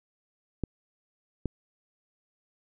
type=clicks; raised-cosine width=3 ms; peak=-16 dBFS; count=2; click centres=0.637 / 1.457 s; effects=none